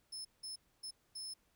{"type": "tone bursts at uneven times", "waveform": "30% pulse", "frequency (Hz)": 5240, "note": "E8", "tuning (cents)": -11, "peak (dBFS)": -39, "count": 4, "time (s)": [[0.12, 0.25], [0.43, 0.56], [0.83, 0.91], [1.15, 1.34]], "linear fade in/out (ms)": 10, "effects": ["pink hiss -75 dBFS RMS until 1.55 s"]}